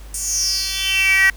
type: tone with high-pass filter sweep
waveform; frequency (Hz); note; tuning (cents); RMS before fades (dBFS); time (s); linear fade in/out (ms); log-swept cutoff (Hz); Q
10% pulse; 384.7; G4; -33; -18; 0.14-1.3; 2; 8100 to 1800; 7
effects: added 50 Hz sine -34 dBFS peak until 1.36 s + pink hiss -46 dBFS RMS until 1.36 s